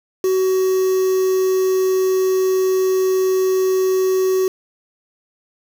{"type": "tone with quantisation", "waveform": "triangle", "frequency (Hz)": 375.8, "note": "F#4", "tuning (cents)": 27, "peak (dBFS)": -12, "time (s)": [0.24, 4.48], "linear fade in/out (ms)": 2, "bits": 5, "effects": []}